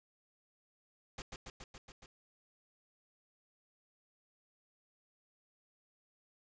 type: noise with echo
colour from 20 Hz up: pink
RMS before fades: -44 dBFS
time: 1.18-1.22 s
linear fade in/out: 2 ms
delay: 140 ms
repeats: 6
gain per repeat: -2 dB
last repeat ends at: 2.06 s
effects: resampled to 16000 Hz